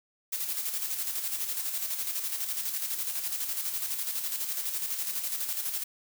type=noise with tremolo; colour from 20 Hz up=blue; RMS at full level=-31 dBFS; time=0.32-5.84 s; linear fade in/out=10 ms; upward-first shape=square; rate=12 Hz; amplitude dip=45%; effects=none